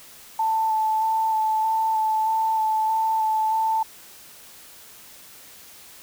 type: tone with vibrato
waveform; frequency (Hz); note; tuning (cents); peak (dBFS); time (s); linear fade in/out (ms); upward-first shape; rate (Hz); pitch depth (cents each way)
sine; 880; A5; 0; -19; 0.39-3.83; 5; square; 1.6; 12
effects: white hiss -46 dBFS RMS until 6.02 s